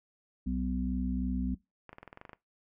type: harmonic tone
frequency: 63.2 Hz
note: B1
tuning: 41 cents sharp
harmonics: 1 / 3 / 4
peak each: -34 / -34 / -34 dBFS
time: 0.46-1.55 s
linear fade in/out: 10 ms
type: clicks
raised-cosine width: 0.5 ms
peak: -31 dBFS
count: 11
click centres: 1.893 / 1.93 / 1.984 / 2.03 / 2.077 / 2.129 / 2.174 / 2.214 / 2.252 / 2.294 / 2.332 s
effects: noise-tail reverb RT60 0.2 s tail -20 dB re dry